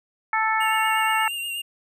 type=harmonic tone; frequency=440 Hz; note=A4; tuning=in tune; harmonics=2 / 3 / 4 / 5; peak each=-23 / -25 / -26 / -27 dBFS; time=0.33-1.28 s; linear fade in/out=2 ms
type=tone with vibrato; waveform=square; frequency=2794 Hz; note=F7; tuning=in tune; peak=-28 dBFS; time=0.6-1.62 s; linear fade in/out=10 ms; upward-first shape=triangle; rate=8.4 Hz; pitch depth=36 cents each way
effects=none